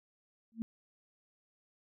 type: tone with exponential growth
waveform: sine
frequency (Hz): 225.6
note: A3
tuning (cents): +44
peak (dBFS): -29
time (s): 0.52-0.62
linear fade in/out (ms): 0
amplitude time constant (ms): 20
effects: none